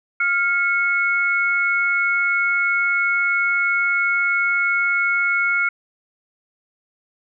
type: tone pair together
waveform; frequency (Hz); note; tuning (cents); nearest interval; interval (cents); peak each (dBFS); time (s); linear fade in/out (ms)
sine; 1400 / 2197; F6 / C#7; +4 / -16; minor sixth; 780; -19; 0.2-5.69; 5
effects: none